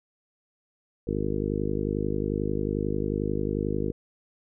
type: harmonic tone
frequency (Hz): 51.2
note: G#1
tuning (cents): -24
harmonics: 1 / 2 / 3 / 4 / 5 / 6 / 7 / 8 / 9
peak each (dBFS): -34 / -34 / -34 / -34 / -34 / -34 / -34 / -34 / -34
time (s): 1.07-3.92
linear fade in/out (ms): 5
effects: none